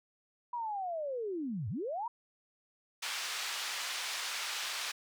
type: linear two-way sweep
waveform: sine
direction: down then up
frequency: 982 to 90.9 to 982 Hz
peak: -34 dBFS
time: 0.53-2.08 s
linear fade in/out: 5 ms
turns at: 1.69 s
type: band-pass noise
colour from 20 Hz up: white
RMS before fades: -38 dBFS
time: 3.02-4.92 s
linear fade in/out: 10 ms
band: 1000 to 4900 Hz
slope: 12 dB/octave
effects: none